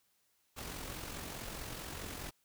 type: noise with amplitude modulation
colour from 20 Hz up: pink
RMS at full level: -42 dBFS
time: 0.56-2.31 s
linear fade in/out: 20 ms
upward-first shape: sine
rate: 44.7 Hz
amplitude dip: 45%
effects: white hiss -75 dBFS RMS until 2.44 s